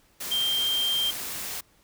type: tone in noise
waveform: sine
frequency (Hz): 3171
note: G7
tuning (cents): +19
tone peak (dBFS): -23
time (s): 0.31-1.11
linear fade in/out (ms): 10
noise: white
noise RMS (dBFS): -34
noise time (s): 0.2-1.61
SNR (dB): +8
effects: pink hiss -62 dBFS RMS until 1.83 s